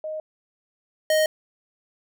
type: tone pair in turn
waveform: sine / square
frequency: 622.3 / 622.3 Hz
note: D#5 / D#5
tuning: 0 / 0 cents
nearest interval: unison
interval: 0 cents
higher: neither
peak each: -28 / -18 dBFS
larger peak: second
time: 0.04-0.2 / 1.1-1.26 s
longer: neither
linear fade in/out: 2 ms
effects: none